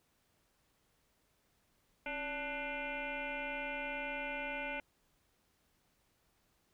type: tone with frequency modulation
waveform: sine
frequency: 1484 Hz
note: F#6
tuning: 5 cents sharp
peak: -37 dBFS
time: 2.06-4.8 s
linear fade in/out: 2 ms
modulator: 303 Hz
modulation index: 3.9
effects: pink hiss -75 dBFS RMS until 6.73 s